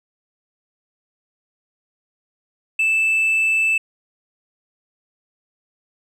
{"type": "tone with hard clipping", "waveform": "triangle", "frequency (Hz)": 2637, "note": "E7", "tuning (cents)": 0, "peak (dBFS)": -14, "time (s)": [2.79, 3.78], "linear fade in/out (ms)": 5, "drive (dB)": 1, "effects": []}